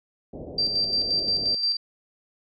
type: low-pass noise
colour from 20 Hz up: white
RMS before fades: -38 dBFS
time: 0.33-1.55 s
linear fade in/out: 5 ms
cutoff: 640 Hz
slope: 48 dB/octave
type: tone with tremolo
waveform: sine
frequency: 4699 Hz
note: D8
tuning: in tune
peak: -20 dBFS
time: 0.58-1.77 s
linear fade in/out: 5 ms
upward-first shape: square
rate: 5.7 Hz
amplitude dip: 45%
effects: none